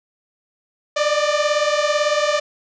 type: beating tone pair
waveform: sawtooth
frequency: 587.3 / 605.3 Hz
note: D5 / D#5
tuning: 0 / -48 cents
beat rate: 18 Hz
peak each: -15 / -16 dBFS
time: 0.96-2.4 s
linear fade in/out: 10 ms
effects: resampled to 16000 Hz + 7-bit